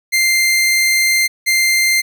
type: tone pair in turn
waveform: sawtooth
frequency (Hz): 2093 / 2093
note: C7 / C7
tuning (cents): 0 / 0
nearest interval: unison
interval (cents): 0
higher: neither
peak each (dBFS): -8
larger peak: neither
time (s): 0.12-1.28 / 1.46-2.02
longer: first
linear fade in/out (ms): 20
effects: none